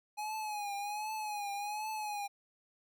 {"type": "tone with vibrato", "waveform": "square", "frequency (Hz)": 836, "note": "G#5", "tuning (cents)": 11, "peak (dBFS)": -37, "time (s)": [0.17, 2.28], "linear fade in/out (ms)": 20, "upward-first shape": "triangle", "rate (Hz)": 1.3, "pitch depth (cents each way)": 78, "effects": []}